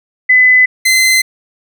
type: tone pair in turn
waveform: sine / sawtooth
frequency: 2011 / 2059 Hz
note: B6 / C7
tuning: +31 / -28 cents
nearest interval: unison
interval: 41 cents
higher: second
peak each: -4 dBFS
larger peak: neither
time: 0.29-0.66 / 0.85-1.22 s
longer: neither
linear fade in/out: 10 ms
effects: none